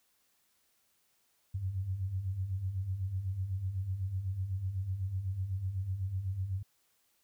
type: beating tone pair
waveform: sine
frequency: 89 / 97 Hz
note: F2 / G2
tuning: +33 / -18 cents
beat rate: 8 Hz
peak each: -40 / -33 dBFS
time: 1.54-6.63 s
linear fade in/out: 10 ms
effects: white hiss -73 dBFS RMS until 7.23 s